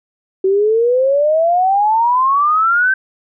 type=exponential sweep; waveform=sine; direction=up; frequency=375.4 to 1568 Hz; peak=-10 dBFS; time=0.44-2.94 s; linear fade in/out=5 ms; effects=none